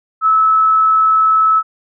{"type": "tone with amplitude modulation", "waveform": "sine", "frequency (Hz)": 1300, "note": "E6", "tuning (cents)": -24, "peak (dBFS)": -7, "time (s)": [0.21, 1.63], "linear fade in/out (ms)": 50, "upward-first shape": "sine", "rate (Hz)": 80.3, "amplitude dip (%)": 25, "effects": []}